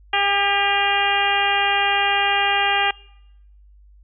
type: harmonic tone with a mistuned harmonic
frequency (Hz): 401.8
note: G4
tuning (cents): +43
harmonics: 1 / 2 / 3 / 4 / 5 / 6 / 7 / 8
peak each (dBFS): -31 / -21 / -27 / -25 / -25 / -25 / -23 / -28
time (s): 0.13-2.91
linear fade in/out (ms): 5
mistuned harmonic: 5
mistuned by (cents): -40
effects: noise-tail reverb RT60 0.9 s tail -25 dB re dry + added 50 Hz sine -46 dBFS peak until 4.03 s